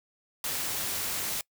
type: noise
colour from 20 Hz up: white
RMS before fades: -32 dBFS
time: 0.44-1.41 s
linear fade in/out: 2 ms
effects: noise-tail reverb RT60 0.1 s tail -24 dB re dry